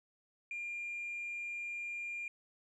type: tone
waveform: sine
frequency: 2400 Hz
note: D7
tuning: 37 cents sharp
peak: -37 dBFS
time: 0.51-2.28 s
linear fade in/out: 2 ms
effects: tanh soft clip ceiling -35 dBFS